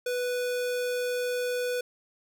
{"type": "tone", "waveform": "square", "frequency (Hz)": 493.9, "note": "B4", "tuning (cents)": 0, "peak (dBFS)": -28, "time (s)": [0.06, 1.81], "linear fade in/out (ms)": 5, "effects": []}